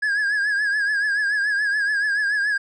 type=tone with vibrato; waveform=triangle; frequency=1661.2 Hz; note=G#6; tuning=in tune; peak=-17 dBFS; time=0.02-2.58 s; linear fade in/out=10 ms; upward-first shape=triangle; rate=7 Hz; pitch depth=84 cents each way; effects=resampled to 22050 Hz